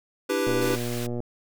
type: chord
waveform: square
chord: E minor seventh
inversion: third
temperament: equal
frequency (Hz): 293.7 / 329.6 / 392 / 493.9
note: D4 / E4 / G4 / B4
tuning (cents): 0 / 0 / 0 / 0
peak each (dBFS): -31 / -32 / -28 / -28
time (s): 0.29-0.76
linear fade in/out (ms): 10
type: click train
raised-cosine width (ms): 2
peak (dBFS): -19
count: 89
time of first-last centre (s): 0.47-1.203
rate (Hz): 120
type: high-pass noise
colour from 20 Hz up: pink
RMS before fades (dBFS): -38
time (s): 0.61-1.07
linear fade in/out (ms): 10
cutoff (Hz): 1400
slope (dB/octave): 12
effects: none